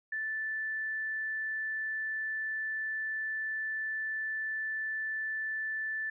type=tone; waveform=sine; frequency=1757 Hz; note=A6; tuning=3 cents flat; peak=-32 dBFS; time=0.12-6.1 s; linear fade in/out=5 ms; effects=none